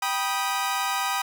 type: chord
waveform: sawtooth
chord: G augmented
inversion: none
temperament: equal with one note detuned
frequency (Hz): 784 / 977 / 1244.5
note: G5 / B5 / D#6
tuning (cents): 0 / -19 / 0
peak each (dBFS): -25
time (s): 0.02-1.22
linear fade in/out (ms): 5
effects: none